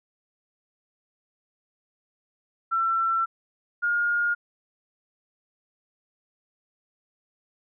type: tone pair in turn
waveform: sine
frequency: 1345 / 1421.7 Hz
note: E6 / F6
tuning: +34 / +30 cents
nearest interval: minor second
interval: 96 cents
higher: second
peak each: -21 dBFS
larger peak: neither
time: 2.71-3.26 / 3.82-4.35 s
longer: first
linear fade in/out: 20 ms
effects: none